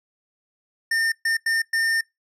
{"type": "tone bursts at uneven times", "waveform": "square", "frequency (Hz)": 1812, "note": "A#6", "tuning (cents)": -50, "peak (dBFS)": -20, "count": 4, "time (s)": [[0.91, 1.12], [1.25, 1.37], [1.46, 1.62], [1.73, 2.01]], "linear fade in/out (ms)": 5, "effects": ["noise-tail reverb RT60 0.2 s tail -26 dB re dry", "low-pass 10000 Hz 12 dB/octave"]}